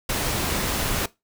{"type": "noise", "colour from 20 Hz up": "pink", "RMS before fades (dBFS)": -25, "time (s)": [0.09, 1.06], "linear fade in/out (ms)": 5, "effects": ["noise-tail reverb RT60 0.2 s tail -19 dB re dry"]}